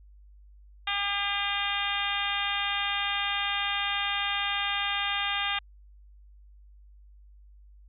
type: harmonic tone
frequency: 402.6 Hz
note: G4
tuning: 46 cents sharp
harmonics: 2 / 3 / 4 / 5 / 6 / 7 / 8 / 9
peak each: -35 / -35 / -35 / -35 / -35 / -35 / -35 / -35 dBFS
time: 0.87-5.59 s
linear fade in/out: 5 ms
effects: added 50 Hz sine -50 dBFS peak until 7.88 s